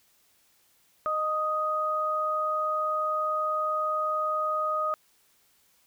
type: tone pair together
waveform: sine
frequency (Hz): 617 / 1247.6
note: D#5 / D#6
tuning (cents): -15 / +4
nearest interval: octave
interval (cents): 1219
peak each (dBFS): -31 / -26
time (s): 1.06-4.94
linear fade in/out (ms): 0
effects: white hiss -65 dBFS RMS until 5.86 s